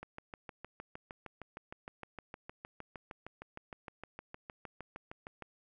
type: click train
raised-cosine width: 0.5 ms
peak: -29 dBFS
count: 36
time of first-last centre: 0.03-5.423 s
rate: 6.49 Hz
effects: none